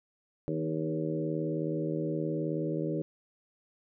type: harmonic tone with a mistuned harmonic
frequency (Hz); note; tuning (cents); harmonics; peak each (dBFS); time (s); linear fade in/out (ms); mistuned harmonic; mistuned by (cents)
79; D#2; +27; 2 / 3 / 4 / 5 / 6 / 7; -34 / -42 / -34 / -37 / -38 / -39; 0.48-3.02; 0; 4; -19
effects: none